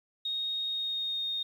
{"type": "tone with pitch glide", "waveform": "sine", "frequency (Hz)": [3729, 3697], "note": ["A#7", "A#7"], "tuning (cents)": [0, -15], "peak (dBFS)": -30, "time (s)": [0.25, 1.43], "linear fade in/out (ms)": 5, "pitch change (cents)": -15, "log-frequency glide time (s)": [0.67, 1.23], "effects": ["10-bit"]}